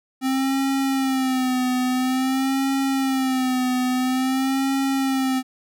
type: tone with vibrato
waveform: square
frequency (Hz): 261.6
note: C4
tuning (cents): 0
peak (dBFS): -20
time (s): 0.21-5.43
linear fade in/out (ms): 50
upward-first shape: sine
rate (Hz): 0.49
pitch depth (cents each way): 62
effects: none